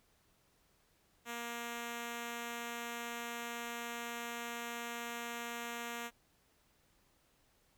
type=tone; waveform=5% pulse; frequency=235.9 Hz; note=A#3; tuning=21 cents sharp; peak=-29 dBFS; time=1.25-6.11 s; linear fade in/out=50 ms; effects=pink hiss -72 dBFS RMS until 7.77 s